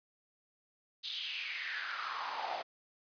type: noise with high-pass filter sweep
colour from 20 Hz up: pink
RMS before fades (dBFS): -39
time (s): 1.03-2.63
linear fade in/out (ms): 20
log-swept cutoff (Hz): 3800 to 650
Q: 4.8
effects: resampled to 11025 Hz